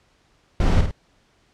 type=noise with echo; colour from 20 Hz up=brown; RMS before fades=-17 dBFS; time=0.6-0.81 s; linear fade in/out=2 ms; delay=51 ms; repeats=2; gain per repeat=-6 dB; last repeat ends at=0.912 s; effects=pink hiss -61 dBFS RMS until 1.53 s + low-pass 6000 Hz 12 dB/octave